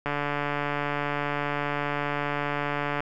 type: click train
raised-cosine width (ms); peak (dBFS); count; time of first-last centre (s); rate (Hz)
0.5; -13; 428; 0.06-3.005; 145
effects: none